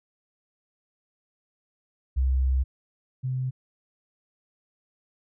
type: tone pair in turn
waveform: sine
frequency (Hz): 65.41 / 129.02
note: C2 / C3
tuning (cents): 0 / -24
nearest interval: octave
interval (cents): 1176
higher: second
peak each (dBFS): -19 / -25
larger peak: first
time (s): 2.16-2.64 / 3.23-3.51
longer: first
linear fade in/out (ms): 20
effects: tanh soft clip ceiling -15 dBFS